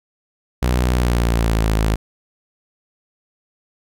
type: tone with pitch glide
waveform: sawtooth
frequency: 61.74 to 54.06 Hz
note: B1 to A1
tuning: 0 to -30 cents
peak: -11 dBFS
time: 0.62-1.96 s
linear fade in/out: 10 ms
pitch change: -230 cents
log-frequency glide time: 0.93-1.69 s
effects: none